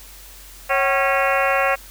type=harmonic tone with a mistuned harmonic; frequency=274 Hz; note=C#4; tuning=20 cents flat; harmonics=2 / 3 / 4 / 5 / 6 / 7 / 8 / 9 / 10; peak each=-21 / -23 / -24 / -25 / -26 / -26 / -27 / -28 / -28 dBFS; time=0.69-1.76 s; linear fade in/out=20 ms; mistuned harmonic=3; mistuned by=-130 cents; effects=added 46 Hz sine -43 dBFS peak until 1.9 s + white hiss -43 dBFS RMS until 1.9 s